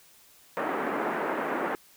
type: band-pass noise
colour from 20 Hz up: pink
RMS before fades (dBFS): -30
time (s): 0.57-1.75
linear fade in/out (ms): 0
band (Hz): 260 to 1800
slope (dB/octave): 24
effects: white hiss -57 dBFS RMS until 1.96 s